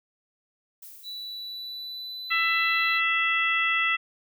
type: noise with exponential decay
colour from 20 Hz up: violet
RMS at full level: -43 dBFS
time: 0.82-2.2 s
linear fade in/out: 5 ms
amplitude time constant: 300 ms
type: tone with pitch glide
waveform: triangle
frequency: 3951 to 4011 Hz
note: B7 to B7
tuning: 0 to +26 cents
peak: -33 dBFS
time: 1.03-3.01 s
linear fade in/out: 50 ms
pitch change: +26 cents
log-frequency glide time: 1.44-2.39 s
type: harmonic tone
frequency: 665 Hz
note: E5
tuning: 15 cents sharp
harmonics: 2 / 3 / 4 / 5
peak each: -28 / -25 / -26 / -33 dBFS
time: 2.3-3.97 s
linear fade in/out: 20 ms
effects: none